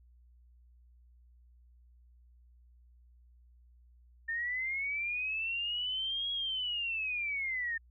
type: linear two-way sweep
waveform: sine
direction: up then down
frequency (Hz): 1802 to 3322 to 1802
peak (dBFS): -32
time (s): 4.28-7.78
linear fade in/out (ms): 10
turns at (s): 6.31
effects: added 60 Hz sine -58 dBFS peak until 7.9 s